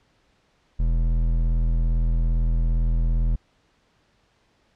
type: tone with hard clipping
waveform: triangle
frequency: 41.2 Hz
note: E1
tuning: in tune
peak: -20 dBFS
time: 0.79-3.36 s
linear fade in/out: 10 ms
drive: 13 dB
effects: pink hiss -64 dBFS RMS until 4.75 s + low-pass 5000 Hz 12 dB/octave